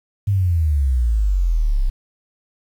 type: exponential sweep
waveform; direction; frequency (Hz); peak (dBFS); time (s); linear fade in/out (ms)
sine; down; 103.5 to 31.48; -14; 0.27-1.9; 10
effects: 8-bit